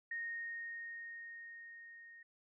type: tone with level ramp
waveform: sine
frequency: 1856 Hz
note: A#6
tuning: 8 cents flat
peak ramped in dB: -38 to -54 dBFS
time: 0.11-2.23 s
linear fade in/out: 5 ms
effects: none